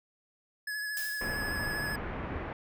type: tone with vibrato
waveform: square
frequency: 1696 Hz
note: G#6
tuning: 36 cents sharp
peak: -34 dBFS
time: 0.67-1.96 s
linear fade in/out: 5 ms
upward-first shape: sine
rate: 13 Hz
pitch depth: 25 cents each way
type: noise with exponential decay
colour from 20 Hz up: blue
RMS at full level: -36 dBFS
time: 0.97-1.62 s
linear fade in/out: 0 ms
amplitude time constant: 140 ms
type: low-pass noise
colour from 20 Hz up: pink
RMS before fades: -37 dBFS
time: 1.21-2.53 s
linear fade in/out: 2 ms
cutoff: 2100 Hz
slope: 24 dB/octave
effects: none